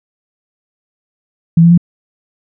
sine tone with pitch steps, 166.1 / 169.59 / 173.15 Hz, E3 / E3 / F3, +13 / +49 / -15 cents, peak -3 dBFS, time 1.57-1.777 s, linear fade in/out 5 ms, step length 69 ms, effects none

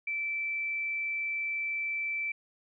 sine tone, 2327 Hz, D7, 17 cents flat, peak -30 dBFS, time 0.07-2.32 s, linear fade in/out 5 ms, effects none

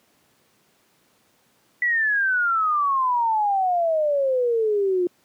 sine exponential sweep, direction down, 1975.5 to 349.2 Hz, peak -18 dBFS, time 1.82-5.07 s, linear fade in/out 2 ms, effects pink hiss -62 dBFS RMS until 5.24 s + high-pass 150 Hz 12 dB/octave

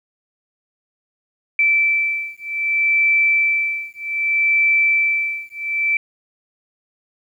sine beating tone pair, 2327 / 2327.64 Hz, D7 / D7, -17 / -16 cents, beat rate 0.64 Hz, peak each -18 dBFS, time 1.59-5.97 s, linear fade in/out 2 ms, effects 9-bit

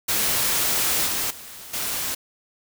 white noise with level steps, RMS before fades -22 / -25 / -40 / -27 dBFS, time 0.08-2.15 s, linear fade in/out 10 ms, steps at 1.06 / 1.3 / 1.73 s, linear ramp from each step 10 ms, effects none

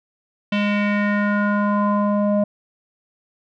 square tone with low-pass filter sweep, 205.6 Hz, G#3, 17 cents flat, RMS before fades -19 dBFS, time 0.52-2.44 s, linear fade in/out 5 ms, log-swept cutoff 2900 to 680 Hz, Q 3.6, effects none

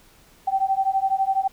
sine beating tone pair, 768 / 780 Hz, G5 / G5, -36 / -9 cents, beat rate 12 Hz, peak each -22 dBFS, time 0.47-1.48 s, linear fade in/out 10 ms, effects pink hiss -54 dBFS RMS until 1.52 s

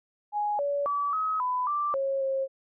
sine tone with pitch steps, 832 / 570 / 1149 / 1274 / 1000 / 1175 / 544 / 537 Hz, G#5 / C#5 / D6 / D#6 / B5 / D6 / C#5 / C5, +3 / +48 / -38 / +41 / +21 / +1 / -33 / +45 cents, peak -25 dBFS, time 0.32-2.48 s, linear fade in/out 50 ms, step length 270 ms, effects none

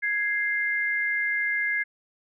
sine tone pair together, 1661.2 / 2095 Hz, G#6 / C7, 0 / +2 cents, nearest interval major third, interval 402 cents, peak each -26 dBFS, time 0.02-1.84 s, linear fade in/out 20 ms, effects none

